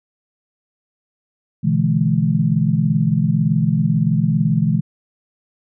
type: chord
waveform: sine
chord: E dominant seventh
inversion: second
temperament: equal with one note detuned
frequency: 123.47 / 146.83 / 164.81 / 211.9 Hz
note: B2 / D3 / E3 / G#3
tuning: 0 / 0 / 0 / +35 cents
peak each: -21 / -20 / -17 / -20 dBFS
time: 1.63-4.81 s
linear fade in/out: 20 ms
effects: none